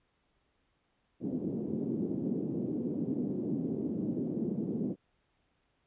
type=band-pass noise; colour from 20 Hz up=pink; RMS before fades=-34 dBFS; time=1.2-4.96 s; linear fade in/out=50 ms; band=180 to 350 Hz; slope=24 dB/octave; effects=pink hiss -75 dBFS RMS until 5.86 s + resampled to 8000 Hz

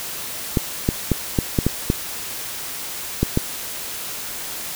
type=clicks; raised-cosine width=3 ms; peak=-3 dBFS; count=9; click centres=0.572 / 0.889 / 1.117 / 1.388 / 1.588 / 1.666 / 1.901 / 3.23 / 3.374 s; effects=white hiss -30 dBFS RMS until 4.75 s

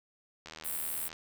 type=click train; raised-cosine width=0.2 ms; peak=-27 dBFS; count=54; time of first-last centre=0.46-1.129 s; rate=79.2 Hz
type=high-pass noise; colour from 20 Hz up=white; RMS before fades=-36 dBFS; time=0.64-1.09 s; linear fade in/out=20 ms; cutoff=7900 Hz; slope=96 dB/octave
effects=none

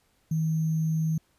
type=tone with sample-and-hold; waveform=sine; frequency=159.3 Hz; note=D#3; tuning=41 cents sharp; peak=-23 dBFS; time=0.31-1.18 s; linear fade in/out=5 ms; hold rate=6300 Hz; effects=pink hiss -68 dBFS RMS until 1.38 s + resampled to 32000 Hz

